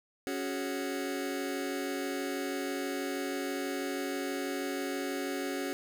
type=chord; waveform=sawtooth; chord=C# suspended fourth; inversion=none; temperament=just; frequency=277.2 / 369.6 / 415.8 Hz; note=C#4 / F#4 / G#4; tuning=0 / -2 / +2 cents; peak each=-31 / -33 / -36 dBFS; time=0.27-5.73 s; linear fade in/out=0 ms; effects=none